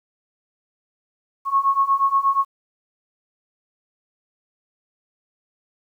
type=beating tone pair; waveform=sine; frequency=1092 / 1100.4 Hz; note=C#6 / C#6; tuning=-26 / -13 cents; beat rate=8.4 Hz; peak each=-20 / -18 dBFS; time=1.45-2.45 s; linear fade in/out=50 ms; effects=9-bit